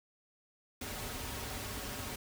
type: noise with comb filter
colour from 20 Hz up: pink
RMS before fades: -41 dBFS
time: 0.81-2.16 s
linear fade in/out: 5 ms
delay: 5.9 ms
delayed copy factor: -0.55
effects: none